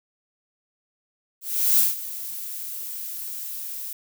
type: noise with ADSR envelope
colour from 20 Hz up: violet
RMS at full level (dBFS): -17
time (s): 1.41-3.93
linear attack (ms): 380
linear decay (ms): 160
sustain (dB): -16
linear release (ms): 3
effects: none